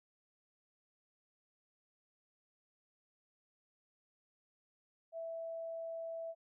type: tone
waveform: sine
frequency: 659.3 Hz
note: E5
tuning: in tune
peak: -40 dBFS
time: 5.12-6.35 s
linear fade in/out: 50 ms
effects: none